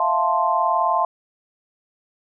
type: chord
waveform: sine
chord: F major seventh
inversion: third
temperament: equal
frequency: 659.3 / 698.5 / 880 / 1046.5 Hz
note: E5 / F5 / A5 / C6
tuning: 0 / 0 / 0 / 0 cents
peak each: -25 / -23 / -22 / -20 dBFS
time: 0-1.05 s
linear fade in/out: 2 ms
effects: none